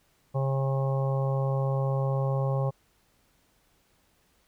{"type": "harmonic tone", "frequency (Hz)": 135.4, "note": "C#3", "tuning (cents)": -40, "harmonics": [1, 3, 4, 5, 6, 7, 8], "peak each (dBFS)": [-25, -37, -32, -44, -38, -47, -40], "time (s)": [0.34, 2.71], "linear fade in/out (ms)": 20, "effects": ["pink hiss -67 dBFS RMS until 4.47 s"]}